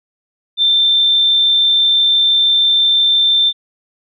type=tone; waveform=sine; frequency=3567 Hz; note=A7; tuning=23 cents sharp; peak=-9 dBFS; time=0.57-3.53 s; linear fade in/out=50 ms; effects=none